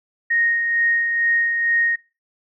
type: tone with tremolo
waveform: sine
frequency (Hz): 1863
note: A#6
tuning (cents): -2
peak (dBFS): -15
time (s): 0.3-1.96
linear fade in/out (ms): 10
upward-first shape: sine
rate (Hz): 2.2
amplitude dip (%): 40
effects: noise-tail reverb RT60 0.3 s tail -20 dB re dry

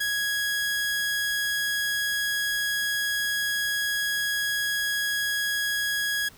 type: tone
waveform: sawtooth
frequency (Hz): 1661.2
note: G#6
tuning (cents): 0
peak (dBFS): -21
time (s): 0-6.29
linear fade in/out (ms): 10
effects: pink hiss -52 dBFS RMS until 6.37 s

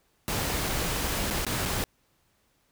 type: noise with dropouts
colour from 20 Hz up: pink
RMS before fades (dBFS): -29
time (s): 0.28-1.84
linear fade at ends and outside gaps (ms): 0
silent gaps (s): 1.303-1.309 / 1.45-1.466 / 1.653-1.658
effects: pink hiss -69 dBFS RMS until 2.71 s

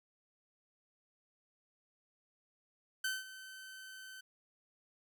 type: tone with ADSR envelope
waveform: sawtooth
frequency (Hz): 1533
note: G6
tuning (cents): -39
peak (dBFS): -29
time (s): 3.04-4.21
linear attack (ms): 6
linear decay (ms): 190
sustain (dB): -16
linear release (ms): 8
effects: none

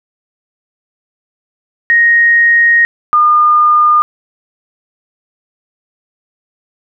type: tone pair in turn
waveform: sine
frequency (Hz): 1870 / 1213.1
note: A#6 / D#6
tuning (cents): +5 / -44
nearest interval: perfect fifth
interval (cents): 749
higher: first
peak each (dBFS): -5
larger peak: neither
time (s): 1.9-2.85 / 3.13-4.02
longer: first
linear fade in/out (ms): 0
effects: none

